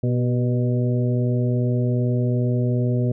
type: harmonic tone with a mistuned harmonic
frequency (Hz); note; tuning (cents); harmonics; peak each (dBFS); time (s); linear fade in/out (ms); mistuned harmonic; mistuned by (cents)
122.6; B2; -12; 1 / 2 / 3 / 4 / 5; -19 / -25 / -29 / -31 / -33; 0.03-3.12; 5; 3; +41
effects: none